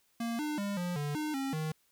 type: tone with pitch steps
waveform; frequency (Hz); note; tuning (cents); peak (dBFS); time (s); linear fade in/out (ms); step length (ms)
square; 232.3 / 300.4 / 201.7 / 176.9 / 146.1 / 304.7 / 270.5 / 156.3; A#3 / D4 / G3 / F3 / D3 / D#4 / C#4 / D#3; -6 / +39 / +50 / +23 / -9 / -36 / -42 / +8; -33; 0.2-1.72; 5; 190
effects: white hiss -71 dBFS RMS until 1.91 s